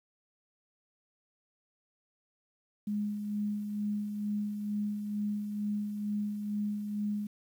sine tone with tremolo, 207.7 Hz, G#3, in tune, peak -29 dBFS, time 2.87-7.27 s, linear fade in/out 5 ms, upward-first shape sine, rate 2.2 Hz, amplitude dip 45%, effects 10-bit

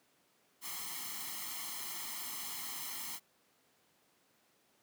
white noise with comb filter, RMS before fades -42 dBFS, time 0.61-3.2 s, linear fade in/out 50 ms, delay 0.96 ms, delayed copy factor +0.8, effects pink hiss -71 dBFS RMS until 4.82 s + high-pass 200 Hz 12 dB/octave

